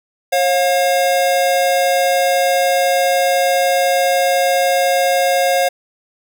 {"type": "tone pair together", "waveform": "square", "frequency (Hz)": [542, 712], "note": ["C#5", "F5"], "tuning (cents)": [-39, 33], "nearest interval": "perfect fourth", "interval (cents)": 472, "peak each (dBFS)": -16, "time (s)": [0.32, 5.69], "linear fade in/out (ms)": 10, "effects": []}